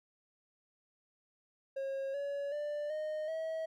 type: tone with pitch steps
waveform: triangle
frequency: 542 / 565.7 / 590.4 / 616.2 / 643.1 Hz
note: C#5 / C#5 / D5 / D#5 / E5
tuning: -39 / +35 / +9 / -17 / -43 cents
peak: -33 dBFS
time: 1.76-3.66 s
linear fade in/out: 10 ms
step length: 380 ms
effects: none